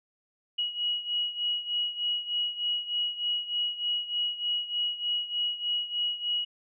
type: beating tone pair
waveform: sine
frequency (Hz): 2907 / 2910.3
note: F#7 / F#7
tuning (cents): -31 / -29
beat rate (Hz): 3.3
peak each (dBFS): -29 / -33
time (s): 0.58-6.45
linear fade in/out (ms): 10
effects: none